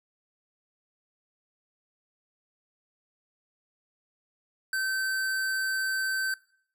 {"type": "tone with hard clipping", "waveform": "sine", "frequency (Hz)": 1544, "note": "G6", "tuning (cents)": -27, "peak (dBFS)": -28, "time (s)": [4.73, 6.34], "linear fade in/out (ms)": 2, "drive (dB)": 17, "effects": ["noise-tail reverb RT60 0.6 s tail -22 dB re dry"]}